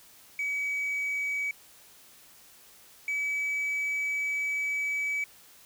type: tone pair in turn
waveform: sine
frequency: 2274 / 2287 Hz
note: C#7 / D7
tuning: +44 / -47 cents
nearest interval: unison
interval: 9 cents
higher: second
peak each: -26 / -25 dBFS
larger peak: second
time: 0.39-1.51 / 3.08-5.24 s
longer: second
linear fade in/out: 2 ms
effects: tanh soft clip ceiling -26 dBFS + white hiss -55 dBFS RMS until 5.65 s